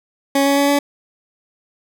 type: tone with pitch steps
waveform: 20% pulse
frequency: 277.2 / 279.8 / 282.4 / 285 Hz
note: C#4 / C#4 / C#4 / C#4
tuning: 0 / +16 / +32 / +48 cents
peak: -8 dBFS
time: 0.35-0.79 s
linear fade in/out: 5 ms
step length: 110 ms
effects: none